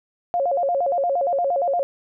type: tone with vibrato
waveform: sine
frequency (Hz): 622.3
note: D#5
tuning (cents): 0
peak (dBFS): -18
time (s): 0.34-1.83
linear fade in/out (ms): 0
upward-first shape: square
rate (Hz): 8.6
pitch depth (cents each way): 210
effects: none